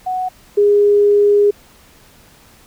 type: tone pair in turn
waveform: sine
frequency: 740 / 410.1 Hz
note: F#5 / G#4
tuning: 0 / -22 cents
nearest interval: minor seventh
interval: 1022 cents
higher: first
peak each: -17 / -8 dBFS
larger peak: second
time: 0.06-0.29 / 0.57-1.51 s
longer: second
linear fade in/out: 10 ms
effects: pink hiss -47 dBFS RMS until 2.66 s